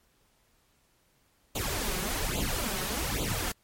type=noise with flanger; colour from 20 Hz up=pink; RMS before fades=-31 dBFS; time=1.55-3.52 s; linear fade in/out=5 ms; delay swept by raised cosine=0.27 to 5.47 ms; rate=1.2 Hz; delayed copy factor=+0.9; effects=pink hiss -68 dBFS RMS until 3.63 s + MP3 64 kbps